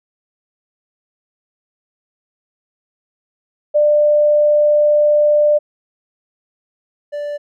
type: tone pair in turn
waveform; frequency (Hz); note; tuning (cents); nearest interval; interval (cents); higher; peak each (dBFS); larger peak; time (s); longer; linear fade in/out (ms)
sine / triangle; 595 / 585.5; D5 / D5; +22 / -5; unison; 27; first; -9 / -19; first; 3.74-5.59 / 7.12-7.38; first; 20
effects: none